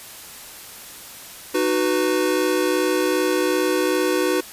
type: chord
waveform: square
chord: B major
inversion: first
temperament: equal with one note detuned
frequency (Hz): 307.4 / 370 / 493.9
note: D#4 / F#4 / B4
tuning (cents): -21 / 0 / 0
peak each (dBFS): -24 / -22 / -24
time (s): 1.54-4.41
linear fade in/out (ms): 10
effects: white hiss -39 dBFS RMS until 4.52 s + resampled to 32000 Hz